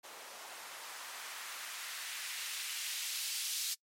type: noise with band-pass filter sweep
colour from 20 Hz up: blue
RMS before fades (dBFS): -42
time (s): 0.03-3.75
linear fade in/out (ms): 20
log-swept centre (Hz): 590 to 4400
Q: 1
effects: noise-tail reverb RT60 0.1 s tail -24 dB re dry + MP3 64 kbps